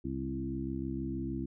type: harmonic tone with a mistuned harmonic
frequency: 66.5 Hz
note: C2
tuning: 29 cents sharp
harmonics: 1 / 2 / 3 / 4 / 5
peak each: -41 / -41 / -41 / -38 / -39 dBFS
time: 0.04-1.46 s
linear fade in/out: 10 ms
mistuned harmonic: 2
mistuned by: +17 cents
effects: none